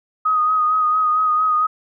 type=tone with vibrato; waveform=sine; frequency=1250 Hz; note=D#6; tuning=8 cents sharp; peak=-14 dBFS; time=0.25-1.67 s; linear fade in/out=10 ms; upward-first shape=sine; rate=4.4 Hz; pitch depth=28 cents each way; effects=none